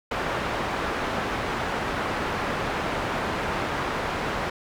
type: low-pass noise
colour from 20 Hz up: white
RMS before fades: -28 dBFS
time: 0.11-4.5 s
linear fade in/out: 5 ms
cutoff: 1400 Hz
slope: 12 dB/octave
effects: none